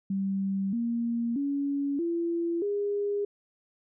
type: tone with pitch steps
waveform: sine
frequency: 194.6 / 234.1 / 281.6 / 338.8 / 407.6 Hz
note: G3 / A#3 / C#4 / E4 / G#4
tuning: -12 / +8 / +27 / +48 / -32 cents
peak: -26 dBFS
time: 0.1-3.25 s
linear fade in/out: 5 ms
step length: 630 ms
effects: none